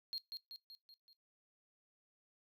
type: tone with echo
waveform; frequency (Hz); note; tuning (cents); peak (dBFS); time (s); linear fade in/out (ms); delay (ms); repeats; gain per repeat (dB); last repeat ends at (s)
triangle; 4236; C8; +21; -36; 0.13-0.18; 0; 190; 5; -5; 1.13
effects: noise-tail reverb RT60 0.2 s tail -23 dB re dry + tanh soft clip ceiling -35 dBFS